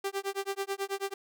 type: tone with tremolo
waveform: sawtooth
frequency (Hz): 393.5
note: G4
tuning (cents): +7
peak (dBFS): -25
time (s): 0.04-1.14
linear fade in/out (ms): 5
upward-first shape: sine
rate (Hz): 9.2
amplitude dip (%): 100
effects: none